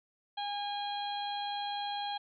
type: harmonic tone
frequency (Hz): 816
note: G#5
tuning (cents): -31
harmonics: 1 / 2 / 3 / 4 / 5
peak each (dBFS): -35 / -48 / -51 / -41 / -45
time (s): 0.37-2.18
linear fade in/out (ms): 10
effects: none